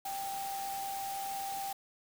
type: tone in noise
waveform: sine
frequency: 786 Hz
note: G5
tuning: 4 cents sharp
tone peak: -36 dBFS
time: 0.05-1.73 s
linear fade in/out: 5 ms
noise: white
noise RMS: -44 dBFS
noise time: 0.05-1.73 s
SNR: +5 dB
effects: none